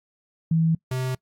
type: tone pair in turn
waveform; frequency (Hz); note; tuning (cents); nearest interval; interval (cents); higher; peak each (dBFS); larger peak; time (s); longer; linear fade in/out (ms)
sine / square; 162.8 / 128.8; E3 / C3; -21 / -27; major third; 406; first; -17 / -25; first; 0.51-0.75 / 0.91-1.15; neither; 5
effects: noise-tail reverb RT60 0.1 s tail -23 dB re dry + AAC 64 kbps